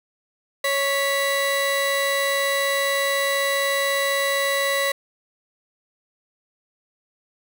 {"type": "tone pair together", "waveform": "30% pulse", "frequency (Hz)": [556.2, 1964], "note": ["C#5", "B6"], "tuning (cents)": [6, -10], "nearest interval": "octave + minor seventh", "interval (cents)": 2184, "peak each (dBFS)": -20, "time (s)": [0.64, 4.92], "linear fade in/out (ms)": 5, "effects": []}